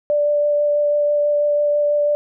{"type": "tone with vibrato", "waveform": "sine", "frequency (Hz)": 587.3, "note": "D5", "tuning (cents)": 0, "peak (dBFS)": -14, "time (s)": [0.1, 2.15], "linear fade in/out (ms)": 0, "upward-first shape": "sine", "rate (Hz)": 6.1, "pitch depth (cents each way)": 8, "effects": []}